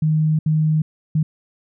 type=tone bursts at uneven times; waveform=sine; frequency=155.56 Hz; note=D#3; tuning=in tune; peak=-14 dBFS; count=3; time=0.02-0.39 / 0.46-0.82 / 1.15-1.23 s; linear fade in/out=5 ms; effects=none